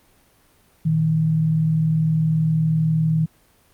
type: tone pair together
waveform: sine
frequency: 118.89 / 158.7 Hz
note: A#2 / D#3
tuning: +35 / +35 cents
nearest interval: perfect fourth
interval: 500 cents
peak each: -27 / -16 dBFS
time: 0.85-3.26 s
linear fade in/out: 10 ms
effects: pink hiss -57 dBFS RMS until 3.73 s + Opus 32 kbps